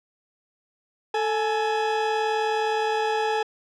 40% pulse tone pair together, 440 / 840.7 Hz, A4 / G#5, 0 / +21 cents, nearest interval major seventh, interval 1121 cents, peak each -24 dBFS, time 1.14-3.43 s, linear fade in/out 5 ms, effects low-pass 4000 Hz 12 dB/octave

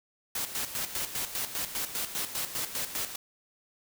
white noise with tremolo, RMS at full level -32 dBFS, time 0.35-3.16 s, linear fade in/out 5 ms, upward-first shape square, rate 5 Hz, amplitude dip 65%, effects none

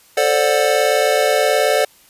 square chord, D dominant seventh, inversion second, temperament just, 440.5 / 528.6 / 587.3 / 734.2 Hz, A4 / C5 / D5 / F#5, +2 / +18 / 0 / -14 cents, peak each -20 / -20 / -18 / -21 dBFS, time 0.17-1.85 s, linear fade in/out 5 ms, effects white hiss -50 dBFS RMS until 2.09 s + resampled to 32000 Hz

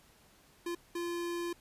square tone bursts at uneven times, 345 Hz, F4, 21 cents flat, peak -35 dBFS, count 2, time 0.66-0.75 / 0.95-1.53 s, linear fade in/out 5 ms, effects pink hiss -63 dBFS RMS until 1.6 s + resampled to 32000 Hz

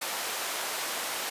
pink high-pass noise, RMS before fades -33 dBFS, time 0.01-1.3 s, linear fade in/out 10 ms, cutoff 620 Hz, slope 12 dB/octave, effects resampled to 32000 Hz

